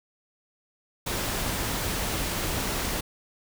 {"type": "noise", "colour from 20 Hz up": "pink", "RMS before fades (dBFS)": -29, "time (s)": [1.06, 3.01], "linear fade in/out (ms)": 10, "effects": []}